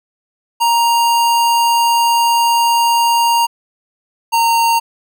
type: tone pair in turn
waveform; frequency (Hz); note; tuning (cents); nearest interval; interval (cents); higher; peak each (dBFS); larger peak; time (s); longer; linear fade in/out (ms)
square; 935 / 922.7; A#5 / A#5; +5 / -18; unison; 23; first; -11; neither; 0.6-3.47 / 4.32-4.8; first; 20
effects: none